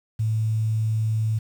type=tone; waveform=sine; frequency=110 Hz; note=A2; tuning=in tune; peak=-20 dBFS; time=0.19-1.39 s; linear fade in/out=10 ms; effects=8-bit